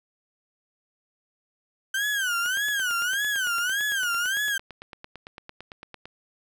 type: tone with vibrato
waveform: 35% pulse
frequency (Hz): 1533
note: G6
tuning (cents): -39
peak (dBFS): -22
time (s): 1.94-4.58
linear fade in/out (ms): 5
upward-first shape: sine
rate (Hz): 1.7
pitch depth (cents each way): 180
type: click train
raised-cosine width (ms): 0.3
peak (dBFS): -24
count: 33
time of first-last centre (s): 2.46-6.056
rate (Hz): 8.9
effects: none